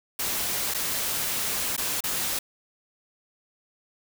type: noise with dropouts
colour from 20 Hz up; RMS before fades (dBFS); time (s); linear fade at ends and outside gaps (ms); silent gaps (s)
white; -28; 0.19-2.39; 5; 0.739-0.745 / 1.765-1.777 / 2.006-2.038
effects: none